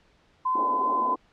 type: tone with vibrato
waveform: sine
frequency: 1020 Hz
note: C6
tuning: 44 cents flat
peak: -22 dBFS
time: 0.45-1.15 s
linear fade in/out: 10 ms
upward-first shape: sine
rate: 2.7 Hz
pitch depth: 9 cents each way
type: band-pass noise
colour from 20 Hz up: pink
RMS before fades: -34 dBFS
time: 0.55-1.16 s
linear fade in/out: 5 ms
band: 230 to 1100 Hz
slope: 96 dB/octave
effects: pink hiss -62 dBFS RMS until 1.32 s + low-pass 4000 Hz 12 dB/octave